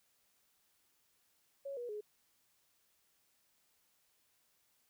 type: tone with pitch steps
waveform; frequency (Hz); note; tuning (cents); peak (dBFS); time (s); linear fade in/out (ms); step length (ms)
sine; 554.4 / 482.6 / 420.2; C#5 / B4 / G#4; 0 / -40 / +20; -40; 1.65-2.01; 10; 120
effects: white hiss -75 dBFS RMS until 4.89 s